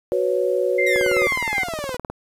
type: chord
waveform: sine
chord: F# suspended fourth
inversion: none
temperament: equal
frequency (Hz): 370 / 493.9 / 554.4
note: F#4 / B4 / C#5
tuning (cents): 0 / 0 / 0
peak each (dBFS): -22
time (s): 0.12-1.27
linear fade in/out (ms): 0
type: tone with tremolo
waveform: sine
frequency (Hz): 2093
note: C7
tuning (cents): 0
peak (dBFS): -19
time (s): 0.78-1.64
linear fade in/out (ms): 10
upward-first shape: square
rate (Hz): 2.6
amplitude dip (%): 35
type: exponential sweep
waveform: sawtooth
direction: down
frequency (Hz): 1947 to 481.8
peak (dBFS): -23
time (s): 0.86-1.97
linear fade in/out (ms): 10
type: click train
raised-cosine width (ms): 1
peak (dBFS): -15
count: 23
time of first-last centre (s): 0.96-2.1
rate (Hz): 19.3
effects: resampled to 32000 Hz + 8-bit